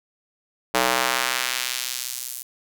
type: tone with high-pass filter sweep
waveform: square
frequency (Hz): 62.8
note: B1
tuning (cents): +30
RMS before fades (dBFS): -25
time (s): 0.74-2.43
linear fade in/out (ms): 10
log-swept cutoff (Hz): 550 to 10000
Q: 0.76
effects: none